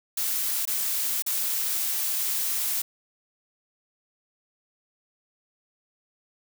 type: noise with dropouts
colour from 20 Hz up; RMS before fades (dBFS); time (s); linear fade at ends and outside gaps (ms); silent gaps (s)
blue; -27; 0.17-2.82; 5; 0.654-0.674 / 1.223-1.263
effects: none